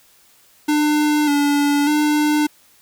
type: tone with vibrato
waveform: square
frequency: 293.7 Hz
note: D4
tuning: in tune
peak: -15 dBFS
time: 0.68-2.47 s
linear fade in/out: 10 ms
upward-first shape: square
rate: 0.84 Hz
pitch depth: 34 cents each way
effects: white hiss -53 dBFS RMS until 2.81 s